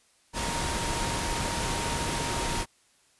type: tone in noise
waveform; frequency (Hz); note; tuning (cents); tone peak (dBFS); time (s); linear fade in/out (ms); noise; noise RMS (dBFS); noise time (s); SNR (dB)
sine; 932.3; A#5; 0; -35; 0.33-2.66; 50; pink; -30; 0.33-2.66; -8
effects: white hiss -64 dBFS RMS until 3.19 s + resampled to 24000 Hz